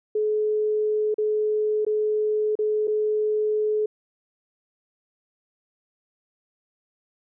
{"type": "tone with dropouts", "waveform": "sine", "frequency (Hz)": 426.7, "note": "G#4", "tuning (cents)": 47, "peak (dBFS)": -20, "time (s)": [0.15, 3.86], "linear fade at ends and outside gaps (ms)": 5, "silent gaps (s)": [[1.143, 1.182], [1.85, 1.865], [2.554, 2.589], [2.873, 2.878]], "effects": []}